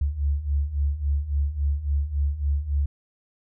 sine beating tone pair, 69.3 / 72.9 Hz, C#2 / D2, 0 / -12 cents, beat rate 3.6 Hz, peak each -27 / -23 dBFS, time 0.01-2.86 s, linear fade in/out 5 ms, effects none

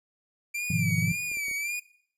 45% pulse tone with vibrato, 2349 Hz, D7, in tune, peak -29 dBFS, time 0.54-1.8 s, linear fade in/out 10 ms, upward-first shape sine, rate 1.8 Hz, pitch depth 78 cents each way
sine chord, F half-diminished seventh, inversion first, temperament just, 104.77 / 125.72 / 157.15 / 174.61 Hz, Ab2 / Cb3 / Eb3 / F3, +16 / +31 / +18 / 0 cents, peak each -31 / -31 / -29 / -28 dBFS, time 0.7-1.12 s, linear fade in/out 5 ms
clicks, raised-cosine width 2 ms, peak -36 dBFS, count 9, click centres 0.707 / 0.907 / 0.982 / 1.027 / 1.075 / 1.316 / 1.371 / 1.483 / 1.513 s
effects noise-tail reverb RT60 0.6 s tail -19 dB re dry + resampled to 32000 Hz

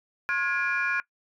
sine tone cluster, 1074 / 1435 / 1664 / 2396 Hz, C6 / F6 / G#6 / D7, +45 / +47 / +3 / +34 cents, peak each -33 / -26 / -27 / -30 dBFS, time 0.29-1 s, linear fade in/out 0 ms, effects noise-tail reverb RT60 0.1 s tail -20 dB re dry + tanh soft clip ceiling -17 dBFS

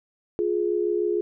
sine tone pair together, 352.1 / 418.7 Hz, F4 / G#4, +14 / +14 cents, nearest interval minor third, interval 300 cents, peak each -24 dBFS, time 0.39-1.21 s, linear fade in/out 0 ms, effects none

